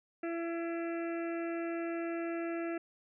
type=harmonic tone; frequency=335.9 Hz; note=E4; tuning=33 cents sharp; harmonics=1 / 2 / 4 / 5 / 6 / 7 / 8; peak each=-35 / -41 / -47 / -49 / -51 / -52 / -53 dBFS; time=0.23-2.78 s; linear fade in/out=5 ms; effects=none